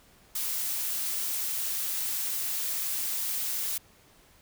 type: noise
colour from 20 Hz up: blue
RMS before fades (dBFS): -31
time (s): 0.35-3.78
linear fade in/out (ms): 5
effects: pink hiss -59 dBFS RMS until 4.41 s